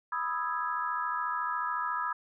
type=chord; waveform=sine; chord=E major seventh; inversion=second; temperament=equal; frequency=987.8 / 1244.5 / 1318.5 / 1661.2 Hz; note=B5 / D#6 / E6 / G#6; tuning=0 / 0 / 0 / 0 cents; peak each=-34 / -34 / -36 / -37 dBFS; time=0.12-2.13 s; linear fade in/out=5 ms; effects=none